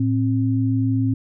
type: tone pair together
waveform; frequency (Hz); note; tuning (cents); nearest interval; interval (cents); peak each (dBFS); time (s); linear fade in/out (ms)
sine; 111.59 / 265.4; A2 / C4; +25 / +25; octave + minor third; 1500; -19 / -20; 0-1.14; 5
effects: none